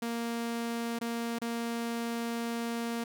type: tone with dropouts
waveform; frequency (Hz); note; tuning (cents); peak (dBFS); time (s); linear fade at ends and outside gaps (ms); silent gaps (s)
sawtooth; 233.1; A#3; 0; -28; 0.02-3.04; 5; 0.989-1.012 / 1.387-1.416
effects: none